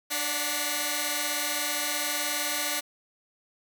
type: tone cluster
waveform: 5% pulse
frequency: 295.8 / 576 / 730 / 1940 / 2093 Hz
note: D4 / D5 / F#5 / B6 / C7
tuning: +13 / -34 / -24 / -31 / 0 cents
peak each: -23 dBFS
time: 0.1-2.81 s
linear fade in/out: 20 ms
effects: none